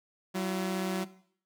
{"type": "tone pair together", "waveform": "sawtooth", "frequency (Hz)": [188.5, 340.6], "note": ["F#3", "F4"], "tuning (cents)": [32, -43], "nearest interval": "minor seventh", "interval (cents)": 1025, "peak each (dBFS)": [-27, -33], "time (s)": [0.34, 1.05], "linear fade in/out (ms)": 20, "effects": ["noise-tail reverb RT60 0.6 s tail -17 dB re dry"]}